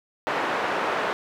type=band-pass noise; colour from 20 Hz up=pink; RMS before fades=-26 dBFS; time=0.27-1.13 s; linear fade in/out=0 ms; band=510 to 1700 Hz; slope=12 dB/octave; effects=none